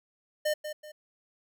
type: tone with echo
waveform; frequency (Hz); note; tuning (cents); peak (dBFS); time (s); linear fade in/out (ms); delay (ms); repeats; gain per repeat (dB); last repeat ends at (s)
square; 606; D#5; -46; -26; 0.45-0.54; 10; 190; 2; -9; 0.92
effects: none

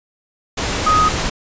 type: tone in noise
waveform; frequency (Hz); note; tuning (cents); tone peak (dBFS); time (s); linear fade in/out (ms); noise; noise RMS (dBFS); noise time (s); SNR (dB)
sine; 1252; D#6; +10; -11; 0.86-1.09; 10; pink; -20; 0.57-1.3; +6
effects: resampled to 16000 Hz

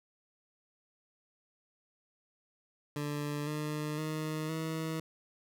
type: tone with pitch steps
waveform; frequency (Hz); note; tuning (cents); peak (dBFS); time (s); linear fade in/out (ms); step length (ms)
20% pulse; 146.83 / 151.13 / 155.56 / 160.12; D3 / D3 / D#3 / D#3; 0 / +50 / 0 / +50; -29; 2.96-5; 2; 510
effects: none

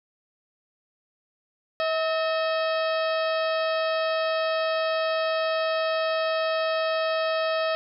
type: harmonic tone with a mistuned harmonic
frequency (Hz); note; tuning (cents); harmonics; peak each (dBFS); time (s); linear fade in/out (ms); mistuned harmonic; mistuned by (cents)
642; E5; -46; 1 / 2 / 3 / 4 / 5 / 6 / 7 / 8; -24 / -30 / -34 / -36 / -38 / -40 / -41 / -42; 1.8-7.75; 0; 3; -91
effects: none

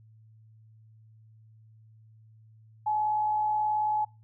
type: tone with amplitude modulation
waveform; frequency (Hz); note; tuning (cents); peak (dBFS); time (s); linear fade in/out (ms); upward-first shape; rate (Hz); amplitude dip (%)
sine; 851; G#5; +42; -23; 2.86-4.05; 10; sine; 58.6; 30
effects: noise-tail reverb RT60 0.3 s tail -24 dB re dry + added 110 Hz sine -53 dBFS peak until 4.23 s

